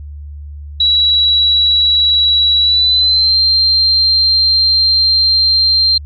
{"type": "tone with pitch glide", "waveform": "sine", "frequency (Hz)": [3907, 4163], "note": ["B7", "C8"], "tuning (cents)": [-19, -10], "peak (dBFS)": -8, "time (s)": [0.8, 5.98], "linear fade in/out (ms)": 5, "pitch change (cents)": 109, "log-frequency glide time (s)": [2.61, 3.38], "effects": ["added 73 Hz sine -26 dBFS peak until 6.05 s"]}